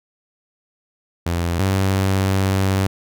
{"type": "tone pair in turn", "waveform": "sawtooth", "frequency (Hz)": [85.7, 96.19], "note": ["F2", "G2"], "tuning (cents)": [-32, -32], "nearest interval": "major second", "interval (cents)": 200, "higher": "second", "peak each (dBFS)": [-15, -12], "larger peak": "second", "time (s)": [[1.26, 1.59], [1.59, 2.87]], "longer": "second", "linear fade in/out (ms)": 5, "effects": []}